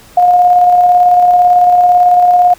sine tone with tremolo, 715 Hz, F5, 41 cents sharp, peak -3 dBFS, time 0.17-2.54 s, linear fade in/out 5 ms, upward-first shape square, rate 18 Hz, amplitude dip 25%, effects pink hiss -40 dBFS RMS until 2.58 s

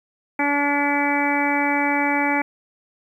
harmonic tone, 286.7 Hz, D4, 42 cents flat, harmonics 1 / 2 / 3 / 4 / 5 / 6 / 7 / 8, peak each -23 / -29 / -23 / -34 / -30 / -30 / -26 / -25 dBFS, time 0.39-2.42 s, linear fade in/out 5 ms, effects 9-bit

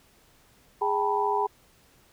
sine tone cluster, 412.4 / 781 / 886 / 980 Hz, G#4 / G5 / A5 / B5, -12 / -7 / +12 / -14 cents, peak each -28 / -30 / -29 / -27 dBFS, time 0.81-1.47 s, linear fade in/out 10 ms, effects pink hiss -60 dBFS RMS until 2.12 s

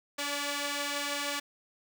5% pulse tone pair together, 285.9 / 578.1 Hz, D4 / D5, -46 / -27 cents, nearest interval octave, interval 1219 cents, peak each -23 dBFS, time 0.18-1.4 s, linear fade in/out 10 ms, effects none

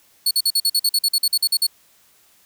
sawtooth tone bursts, 4400 Hz, C#8, 14 cents flat, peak -12 dBFS, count 15, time 0.26-1.668 s, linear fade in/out 5 ms, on 50 ms, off 47 ms, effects white hiss -56 dBFS RMS until 2.45 s

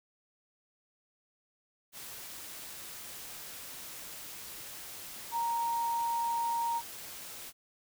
sine tone in noise, 932.3 Hz, A#5, in tune, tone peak -29 dBFS, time 5.31-6.82 s, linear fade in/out 50 ms, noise white, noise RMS -45 dBFS, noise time 1.92-7.53 s, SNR +13 dB, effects none

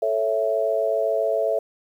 sine chord, A major, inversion none, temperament equal with one note detuned, 440 / 554.4 / 661.9 Hz, A4 / C#5 / E5, 0 / 0 / +7 cents, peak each -25 / -25 / -22 dBFS, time 0.02-1.59 s, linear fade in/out 5 ms, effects 9-bit

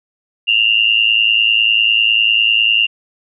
sine tone with amplitude modulation, 2794 Hz, F7, in tune, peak -6 dBFS, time 0.47-2.87 s, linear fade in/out 20 ms, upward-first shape sine, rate 110 Hz, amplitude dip 85%, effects none

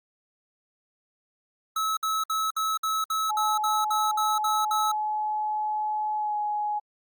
square tone bursts, 1296 Hz, E6, 30 cents flat, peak -25 dBFS, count 12, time 1.76-4.918 s, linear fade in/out 5 ms, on 210 ms, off 58 ms
sine tone with pitch glide, 852 to 838.3 Hz, G#5 to G#5, +44 to +16 cents, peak -25 dBFS, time 3.29-6.8 s, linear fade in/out 20 ms, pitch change -28 cents, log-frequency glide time 6.16-6.36 s
effects Opus 48 kbps

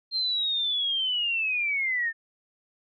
sine linear sweep, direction down, 4190 to 1786 Hz, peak -24 dBFS, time 0.11-2.13 s, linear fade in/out 50 ms, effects none

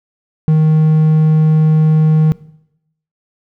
triangle tone, 156.2 Hz, D#3, 7 cents sharp, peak -5 dBFS, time 0.48-2.32 s, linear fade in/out 0 ms, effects noise-tail reverb RT60 0.8 s tail -20 dB re dry

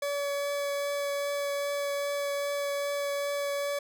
40% pulse tone with vibrato, 569 Hz, C#5, 45 cents sharp, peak -28 dBFS, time 0.02-3.79 s, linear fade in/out 5 ms, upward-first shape triangle, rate 2.5 Hz, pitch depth 10 cents each way, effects none

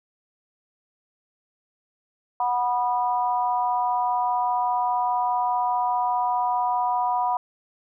harmonic tone, 244.9 Hz, B3, 14 cents flat, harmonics 3 / 4 / 5, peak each -24 / -23 / -34 dBFS, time 2.4-7.37 s, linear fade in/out 2 ms, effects none

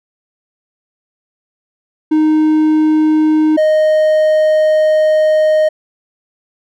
triangle tone pair in turn, 310 / 620 Hz, D#4 / D#5, -6 / -6 cents, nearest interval octave, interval 1200 cents, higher second, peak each -6 dBFS, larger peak neither, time 2.11-3.57 / 3.57-5.69 s, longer second, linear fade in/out 10 ms, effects none

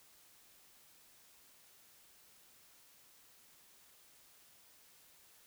silence, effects white hiss -64 dBFS RMS until 5.46 s

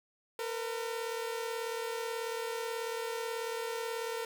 sawtooth tone pair together, 456.2 / 494.5 Hz, A#4 / B4, -37 / +2 cents, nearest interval minor second, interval 139 cents, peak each -32 / -37 dBFS, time 0.39-4.25 s, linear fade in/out 2 ms, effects none

